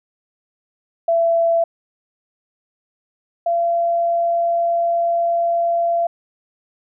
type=tone pair in turn; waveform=sine; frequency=670 / 682.1 Hz; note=E5 / F5; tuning=+28 / -41 cents; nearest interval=unison; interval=31 cents; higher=second; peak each=-13 / -15 dBFS; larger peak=first; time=1.08-1.64 / 3.46-6.07 s; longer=second; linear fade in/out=5 ms; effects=none